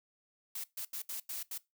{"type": "noise bursts at uneven times", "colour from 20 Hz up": "blue", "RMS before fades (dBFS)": -40, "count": 6, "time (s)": [[0.55, 0.64], [0.77, 0.85], [0.93, 1.02], [1.09, 1.2], [1.29, 1.43], [1.51, 1.58]], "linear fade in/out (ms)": 5, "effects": ["noise-tail reverb RT60 0.2 s tail -20 dB re dry"]}